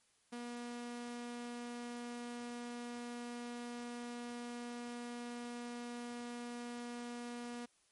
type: tone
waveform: sawtooth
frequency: 240.2 Hz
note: B3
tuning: 48 cents flat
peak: -39 dBFS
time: 0.32-7.66 s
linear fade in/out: 10 ms
effects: white hiss -73 dBFS RMS until 7.91 s + MP3 48 kbps